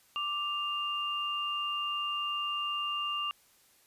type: tone pair together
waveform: sine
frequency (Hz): 1177.3 / 2800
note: D6 / F7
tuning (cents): +4 / +4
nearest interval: octave + minor third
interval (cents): 1500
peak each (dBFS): -34 / -33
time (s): 0.16-3.31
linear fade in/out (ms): 0
effects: white hiss -64 dBFS RMS until 3.86 s + resampled to 32000 Hz